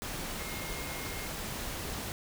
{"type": "tone in noise", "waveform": "sine", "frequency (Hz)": 2138, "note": "C7", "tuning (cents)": 37, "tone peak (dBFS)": -45, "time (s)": [0.39, 1.27], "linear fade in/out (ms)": 0, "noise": "pink", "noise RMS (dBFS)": -38, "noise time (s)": [0.02, 2.12], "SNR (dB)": -10, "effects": []}